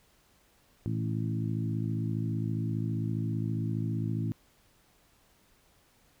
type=harmonic tone with a mistuned harmonic; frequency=55 Hz; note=A1; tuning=in tune; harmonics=2 / 3 / 4 / 5 / 6; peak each=-31 / -35 / -37 / -39 / -41 dBFS; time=0.86-4.32 s; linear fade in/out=0 ms; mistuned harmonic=2; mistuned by=+48 cents; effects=pink hiss -65 dBFS RMS until 6.2 s